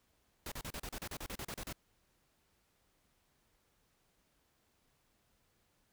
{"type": "noise bursts", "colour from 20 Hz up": "pink", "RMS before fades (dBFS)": -43, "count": 14, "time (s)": [0.46, 1.727], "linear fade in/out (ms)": 2, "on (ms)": 58, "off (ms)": 35, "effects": ["pink hiss -75 dBFS RMS until 5.92 s"]}